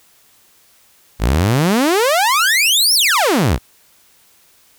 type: exponential two-way sweep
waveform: sawtooth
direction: up then down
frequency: 48.72 to 5660 to 48.72 Hz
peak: -8 dBFS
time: 1.19-3.59 s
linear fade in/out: 50 ms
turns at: 2.94 s
effects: white hiss -52 dBFS RMS until 4.78 s